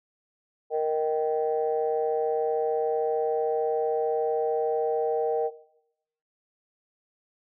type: chord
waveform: sine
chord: Eb major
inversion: second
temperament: just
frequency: 466.7 / 622.3 / 777.8 Hz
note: Bb4 / Eb5 / G5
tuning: +2 / 0 / -14 cents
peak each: -24 / -30 / -30 dBFS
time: 0.7-5.51 s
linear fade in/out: 50 ms
effects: noise-tail reverb RT60 0.8 s tail -18 dB re dry + tanh soft clip ceiling -14 dBFS